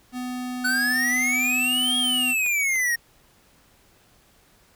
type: tone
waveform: square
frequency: 250 Hz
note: B3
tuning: 21 cents sharp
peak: -29 dBFS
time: 0.12-2.35 s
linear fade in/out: 50 ms
type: exponential two-way sweep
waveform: square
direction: up then down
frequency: 1480 to 3284 to 1844 Hz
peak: -21 dBFS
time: 0.64-2.96 s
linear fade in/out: 10 ms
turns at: 1.97 s
type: clicks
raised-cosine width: 0.3 ms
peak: -33 / -23 / -27 / -32 dBFS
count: 4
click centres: 1.818 / 2.463 / 2.758 / 2.8 s
effects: pink hiss -58 dBFS RMS until 4.75 s